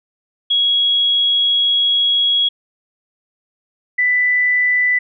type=tone pair in turn; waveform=sine; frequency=3322 / 1987.3 Hz; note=G#7 / B6; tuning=0 / +10 cents; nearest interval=major sixth; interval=890 cents; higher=first; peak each=-12 dBFS; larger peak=neither; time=0.5-2.49 / 3.98-4.99 s; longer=first; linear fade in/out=10 ms; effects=none